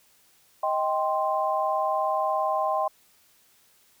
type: chord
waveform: sine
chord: C minor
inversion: first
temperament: just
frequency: 627.9 / 784.9 / 1046.5 Hz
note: Eb5 / G5 / C6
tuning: +16 / +2 / 0 cents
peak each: -27 dBFS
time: 0.63-2.88 s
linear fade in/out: 5 ms
effects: white hiss -61 dBFS RMS until 4 s